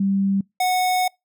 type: tone pair in turn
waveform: sine / square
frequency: 196 / 735.5 Hz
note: G3 / F#5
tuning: 0 / -11 cents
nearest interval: octave + major seventh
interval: 2289 cents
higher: second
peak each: -17 / -18 dBFS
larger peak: first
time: 0-0.41 / 0.6-1.08 s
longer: second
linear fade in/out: 5 ms
effects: noise-tail reverb RT60 0.2 s tail -26 dB re dry